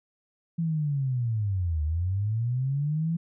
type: linear two-way sweep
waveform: sine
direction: down then up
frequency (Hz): 169.2 to 74.3 to 169.2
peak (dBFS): -24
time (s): 0.58-3.17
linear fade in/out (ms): 10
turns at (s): 1.83
effects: none